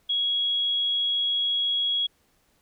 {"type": "tone", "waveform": "sine", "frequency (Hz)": 3322, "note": "G#7", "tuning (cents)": 0, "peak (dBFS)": -22, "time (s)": [0.09, 2.07], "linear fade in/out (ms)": 10, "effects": ["pink hiss -66 dBFS RMS until 2.61 s"]}